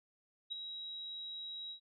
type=tone with ADSR envelope; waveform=sine; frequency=3846 Hz; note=B7; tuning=47 cents flat; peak=-35 dBFS; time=0.5-1.8 s; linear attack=23 ms; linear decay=9 ms; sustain=-7 dB; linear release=93 ms; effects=none